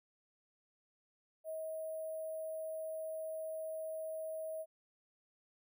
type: tone with sample-and-hold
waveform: sine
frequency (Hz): 635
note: D#5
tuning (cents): +35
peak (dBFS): -39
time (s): 1.44-4.66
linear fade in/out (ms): 50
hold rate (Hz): 11025
effects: none